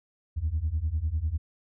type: beating tone pair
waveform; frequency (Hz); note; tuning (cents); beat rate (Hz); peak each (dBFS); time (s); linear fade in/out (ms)
sine; 73.42 / 83.42; D2 / E2; 0 / +21; 10; -28 / -27; 0.36-1.38; 20
effects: tanh soft clip ceiling -20 dBFS